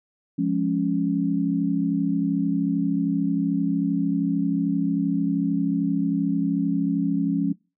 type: chord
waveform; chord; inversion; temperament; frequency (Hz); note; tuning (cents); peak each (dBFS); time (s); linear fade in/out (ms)
sine; Db major; first; equal; 174.61 / 207.7 / 277.2; F3 / Ab3 / Db4; 0 / 0 / 0; -25 / -26 / -23; 0.38-7.53; 10
effects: noise-tail reverb RT60 0.3 s tail -24 dB re dry